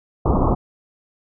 pink low-pass noise, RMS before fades -17 dBFS, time 0.25-0.55 s, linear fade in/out 10 ms, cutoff 1200 Hz, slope 96 dB/octave, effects none

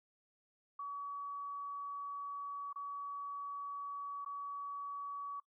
sine tone with dropouts, 1135 Hz, C#6, 41 cents sharp, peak -40 dBFS, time 0.79-5.4 s, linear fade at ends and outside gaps 5 ms, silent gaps 2.729-2.758 / 4.248-4.26 s, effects noise-tail reverb RT60 0.1 s tail -21 dB re dry

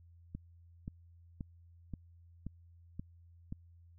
click train, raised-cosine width 5 ms, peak -28 dBFS, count 7, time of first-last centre 0.35-3.525 s, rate 1.89 Hz, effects added 85 Hz sine -57 dBFS peak until 3.98 s

